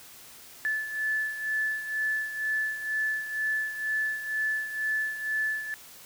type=beating tone pair; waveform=sine; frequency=1738 / 1740.1 Hz; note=A6 / A6; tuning=-22 / -20 cents; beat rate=2.1 Hz; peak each=-28 / -34 dBFS; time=0.65-5.74 s; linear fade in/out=0 ms; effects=white hiss -49 dBFS RMS until 6.05 s